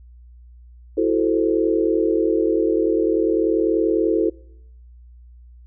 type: chord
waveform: sine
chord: F# half-diminished seventh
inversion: third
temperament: equal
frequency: 329.6 / 370 / 440 / 523.3 Hz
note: E4 / F#4 / A4 / C5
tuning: 0 / 0 / 0 / 0 cents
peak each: -20 / -22 / -20 / -26 dBFS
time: 0.97-4.3 s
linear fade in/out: 10 ms
effects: noise-tail reverb RT60 0.8 s tail -25 dB re dry + added 60 Hz sine -42 dBFS peak until 5.66 s